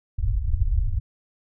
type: low-pass noise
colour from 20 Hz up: pink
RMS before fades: -22 dBFS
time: 0.18-1 s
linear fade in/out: 10 ms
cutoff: 110 Hz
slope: 96 dB/octave
effects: none

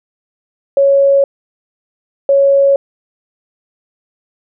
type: tone pair in turn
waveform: sine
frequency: 554.4 / 554.4 Hz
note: C#5 / C#5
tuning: 0 / 0 cents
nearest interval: unison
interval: 0 cents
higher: neither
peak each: -6 dBFS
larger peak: neither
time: 0.77-1.24 / 2.29-2.76 s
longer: neither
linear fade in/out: 2 ms
effects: none

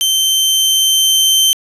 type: tone with level ramp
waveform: sawtooth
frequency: 3109 Hz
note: G7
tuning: 15 cents flat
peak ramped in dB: -8 to -5 dBFS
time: 0.01-1.53 s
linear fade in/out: 0 ms
effects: resampled to 32000 Hz + 7-bit

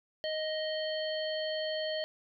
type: harmonic tone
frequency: 624 Hz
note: D#5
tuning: 5 cents sharp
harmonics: 1 / 3 / 5 / 7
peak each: -33 / -42 / -40 / -41 dBFS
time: 0.24-2.04 s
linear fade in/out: 0 ms
effects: none

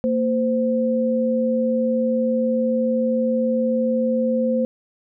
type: tone pair together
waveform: sine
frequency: 230.1 / 517 Hz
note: A#3 / C5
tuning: -22 / -21 cents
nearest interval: octave + major second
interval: 1401 cents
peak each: -20 dBFS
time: 0.04-4.65 s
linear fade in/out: 0 ms
effects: none

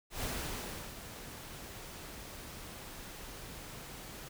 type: noise with ADSR envelope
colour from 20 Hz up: pink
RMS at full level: -37 dBFS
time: 0.1-4.29 s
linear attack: 120 ms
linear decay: 700 ms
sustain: -10 dB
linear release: 14 ms
effects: none

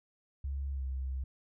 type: tone with pitch glide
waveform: sine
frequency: 68.9 to 65.79 Hz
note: C#2 to C2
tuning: -10 to +10 cents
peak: -33 dBFS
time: 0.44-1.24 s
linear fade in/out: 5 ms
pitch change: -80 cents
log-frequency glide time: 0.73-0.83 s
effects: none

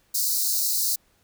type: high-pass noise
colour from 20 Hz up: white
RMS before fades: -24 dBFS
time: 0.14-0.96 s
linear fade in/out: 10 ms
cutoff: 4000 Hz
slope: 96 dB/octave
effects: pink hiss -64 dBFS RMS until 1.23 s

